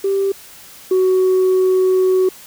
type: tone pair in turn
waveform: sine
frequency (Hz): 392 / 373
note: G4 / F#4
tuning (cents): 0 / +14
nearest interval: minor second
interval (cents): 86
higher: first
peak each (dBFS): -13 / -9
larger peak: second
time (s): 0.04-0.32 / 0.91-2.29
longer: second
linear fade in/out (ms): 5
effects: tanh soft clip ceiling -9 dBFS + white hiss -40 dBFS RMS until 2.46 s